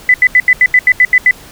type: tone bursts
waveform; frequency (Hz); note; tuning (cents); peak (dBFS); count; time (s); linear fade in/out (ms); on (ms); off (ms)
sine; 2000; B6; +21; -3; 10; 0.09-1.31; 2; 50; 80
effects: pink hiss -36 dBFS RMS until 1.51 s